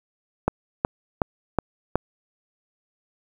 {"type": "click train", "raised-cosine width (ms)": 1, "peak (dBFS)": -5, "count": 5, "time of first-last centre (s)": [0.48, 1.956], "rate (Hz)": 2.71, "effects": ["7-bit"]}